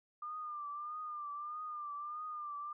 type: tone with vibrato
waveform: sine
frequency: 1200 Hz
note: D6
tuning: 37 cents sharp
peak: -40 dBFS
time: 0.22-2.73 s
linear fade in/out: 5 ms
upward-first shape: triangle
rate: 1.6 Hz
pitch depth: 66 cents each way
effects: none